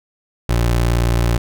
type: tone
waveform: 25% pulse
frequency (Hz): 58.6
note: A#1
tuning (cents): +10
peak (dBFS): -10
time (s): 0.49-1.38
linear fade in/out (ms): 5
effects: none